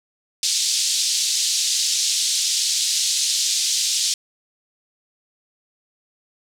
pink band-pass noise, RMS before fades -21 dBFS, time 0.43-4.14 s, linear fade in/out 2 ms, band 3800 to 8100 Hz, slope 24 dB/octave, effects none

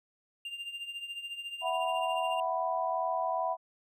triangle tone with tremolo, 2794 Hz, F7, in tune, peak -33 dBFS, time 0.45-2.4 s, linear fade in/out 2 ms, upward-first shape triangle, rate 14 Hz, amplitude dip 75%
sine chord, E suspended second, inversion none, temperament just, 659.3 / 741.7 / 988.9 Hz, E5 / F#5 / B5, 0 / +4 / +2 cents, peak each -33 dBFS, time 1.61-3.57 s, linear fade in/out 50 ms
effects none

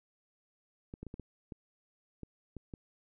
clicks, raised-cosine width 3 ms, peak -30 dBFS, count 9, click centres 0.939 / 1.03 / 1.067 / 1.141 / 1.197 / 1.522 / 2.233 / 2.567 / 2.738 s, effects none

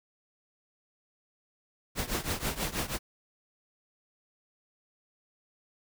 pink noise with tremolo, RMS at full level -29 dBFS, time 1.95-2.99 s, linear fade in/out 50 ms, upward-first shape triangle, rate 6.2 Hz, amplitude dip 90%, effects none

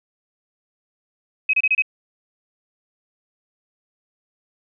sine tone bursts, 2540 Hz, D#7, 35 cents sharp, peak -14 dBFS, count 5, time 1.49-1.822 s, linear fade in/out 5 ms, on 44 ms, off 28 ms, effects none

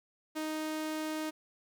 sawtooth tone, 311.2 Hz, D#4, in tune, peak -30 dBFS, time 0.35-1.31 s, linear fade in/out 20 ms, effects none

